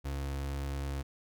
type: tone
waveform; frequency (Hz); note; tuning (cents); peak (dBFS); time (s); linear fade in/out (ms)
35% pulse; 69.3; C#2; 0; -32; 0.04-1.03; 20
effects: none